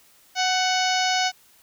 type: harmonic tone with a mistuned harmonic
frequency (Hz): 740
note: F#5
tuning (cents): 0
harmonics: 1 / 2 / 3 / 4 / 5 / 6 / 7 / 8 / 9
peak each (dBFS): -23 / -28 / -29 / -29 / -32 / -31 / -30 / -33 / -36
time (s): 0.35-1.32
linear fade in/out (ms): 50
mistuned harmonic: 2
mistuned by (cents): +28
effects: white hiss -56 dBFS RMS until 1.62 s